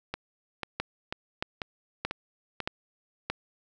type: two click trains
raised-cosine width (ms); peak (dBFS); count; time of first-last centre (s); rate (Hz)
0.3; -16 / -13; 6 / 5; 0.14-2.603 / 0.8-3.3; 2.03 / 1.6
effects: none